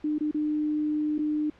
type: tone with dropouts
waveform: sine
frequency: 302.2 Hz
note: D4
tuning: 50 cents sharp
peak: -24 dBFS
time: 0.04-1.5 s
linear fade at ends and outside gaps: 5 ms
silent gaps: 0.184-0.207 / 0.312-0.344 / 1.182-1.189 s
effects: pink hiss -56 dBFS RMS until 1.59 s + low-pass 3000 Hz 12 dB/octave